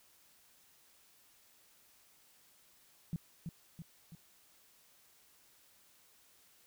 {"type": "tone with echo", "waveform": "sine", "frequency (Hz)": 166.4, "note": "E3", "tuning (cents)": 17, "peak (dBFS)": -33, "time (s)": [3.13, 3.16], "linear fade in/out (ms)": 0, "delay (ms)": 330, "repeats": 3, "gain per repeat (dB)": -5, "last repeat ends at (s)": 4.15, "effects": ["white hiss -66 dBFS RMS until 6.66 s"]}